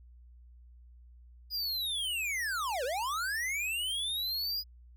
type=linear two-way sweep; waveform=square; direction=down then up; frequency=4978 to 466.2 to 4978 Hz; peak=-32 dBFS; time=1.5-4.64 s; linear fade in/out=50 ms; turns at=2.84 s; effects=added 60 Hz sine -52 dBFS peak until 4.96 s